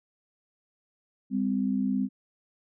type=tone pair together; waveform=sine; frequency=199.2 / 258 Hz; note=G3 / C4; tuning=+28 / -24 cents; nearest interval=major third; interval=448 cents; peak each=-27 dBFS; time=1.3-2.09 s; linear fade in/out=50 ms; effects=none

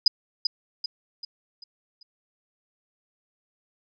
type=tone with echo; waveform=sine; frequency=4978 Hz; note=D#8; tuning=in tune; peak=-12 dBFS; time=0.06-0.08 s; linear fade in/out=5 ms; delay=390 ms; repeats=5; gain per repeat=-7 dB; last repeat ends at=2.03 s; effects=none

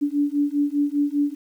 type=beating tone pair; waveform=sine; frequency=286.6 / 291.6 Hz; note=D4 / D4; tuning=-42 / -12 cents; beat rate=5 Hz; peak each=-22 dBFS; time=0.01-1.35 s; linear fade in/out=20 ms; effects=9-bit

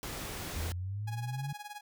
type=noise; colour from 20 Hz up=pink; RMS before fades=-40 dBFS; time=0.03-0.72 s; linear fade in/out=0 ms
type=exponential sweep; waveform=sine; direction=up; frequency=77.8 to 145.9 Hz; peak=-34 dBFS; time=0.56-1.53 s; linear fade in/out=5 ms
type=tone with tremolo; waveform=sawtooth; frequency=830.6 Hz; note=G#5; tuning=in tune; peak=-36 dBFS; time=1.07-1.81 s; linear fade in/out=10 ms; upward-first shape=sine; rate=19 Hz; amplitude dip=80%
effects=none

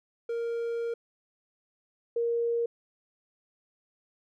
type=tone pair in turn; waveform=triangle / sine; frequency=466.2 / 468.3 Hz; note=A#4 / A#4; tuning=0 / +8 cents; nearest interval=unison; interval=8 cents; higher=second; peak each=-27 / -25 dBFS; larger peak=second; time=0.29-0.94 / 2.16-2.66 s; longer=first; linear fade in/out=5 ms; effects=none

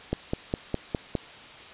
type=click train; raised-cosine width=2 ms; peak=-12 dBFS; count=6; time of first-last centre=0.13-1.152 s; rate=4.89 Hz; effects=white hiss -45 dBFS RMS until 1.73 s + resampled to 8000 Hz

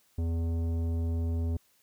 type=tone with tanh clipping; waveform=triangle; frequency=83.1 Hz; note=E2; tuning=15 cents sharp; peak=-29 dBFS; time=0.18-1.57 s; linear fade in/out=5 ms; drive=17 dB; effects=white hiss -67 dBFS RMS until 1.82 s

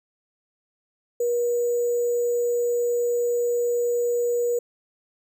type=tone with sample-and-hold; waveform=sine; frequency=479.4 Hz; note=A#4; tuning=48 cents sharp; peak=-20 dBFS; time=1.2-4.59 s; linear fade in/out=5 ms; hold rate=7350 Hz; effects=none

